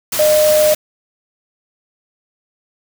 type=tone in noise; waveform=sine; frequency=610 Hz; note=D#5; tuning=34 cents flat; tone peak=-9 dBFS; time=0.19-0.74 s; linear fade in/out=5 ms; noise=white; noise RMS=-20 dBFS; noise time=0.12-0.75 s; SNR=+8 dB; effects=none